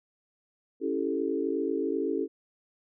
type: chord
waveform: sine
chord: A dominant seventh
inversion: first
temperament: equal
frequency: 277.2 / 329.6 / 392 / 440 Hz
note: C#4 / E4 / G4 / A4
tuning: 0 / 0 / 0 / 0 cents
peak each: -32 dBFS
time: 0.8-2.28 s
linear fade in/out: 50 ms
effects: none